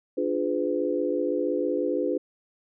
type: chord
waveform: sine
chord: D diminished seventh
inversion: none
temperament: equal with one note detuned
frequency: 293.7 / 349.2 / 415.3 / 505.1 Hz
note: D4 / F4 / Ab4 / Cb5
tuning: 0 / 0 / 0 / +39 cents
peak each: -29 / -29 / -30 / -28 dBFS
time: 0.17-2.18 s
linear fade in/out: 10 ms
effects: none